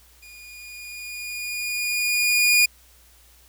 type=tone with level ramp; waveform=sawtooth; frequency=2441 Hz; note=D#7; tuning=34 cents flat; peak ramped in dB=-40 to -10 dBFS; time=0.22-2.66 s; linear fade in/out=10 ms; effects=added 60 Hz sine -55 dBFS peak until 3.48 s + white hiss -55 dBFS RMS until 3.48 s